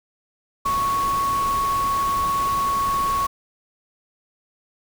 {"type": "tone in noise", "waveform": "sine", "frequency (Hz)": 1108.7, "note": "C#6", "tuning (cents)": 0, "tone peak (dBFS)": -19, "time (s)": [0.65, 3.27], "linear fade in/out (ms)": 10, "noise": "pink", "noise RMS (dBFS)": -32, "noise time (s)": [0.65, 3.27], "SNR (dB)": 10, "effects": []}